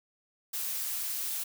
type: noise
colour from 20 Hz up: blue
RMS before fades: -34 dBFS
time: 0.53-1.44 s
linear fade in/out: 10 ms
effects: none